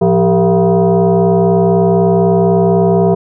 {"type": "tone with frequency modulation", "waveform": "sine", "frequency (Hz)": 110, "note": "A2", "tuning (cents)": 0, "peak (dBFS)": -7, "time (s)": [0.01, 3.15], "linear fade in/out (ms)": 10, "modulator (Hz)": 284, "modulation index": 2, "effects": []}